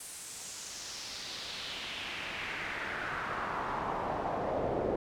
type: noise with band-pass filter sweep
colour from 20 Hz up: brown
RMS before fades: -37 dBFS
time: 0-4.96 s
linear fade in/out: 5 ms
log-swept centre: 9600 to 520 Hz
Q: 2.3
effects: none